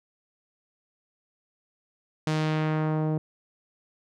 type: tone with low-pass filter sweep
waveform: sawtooth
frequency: 155.56 Hz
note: D#3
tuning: in tune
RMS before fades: -26 dBFS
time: 2.27-3.18 s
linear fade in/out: 2 ms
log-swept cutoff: 6800 to 550 Hz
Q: 0.9
effects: none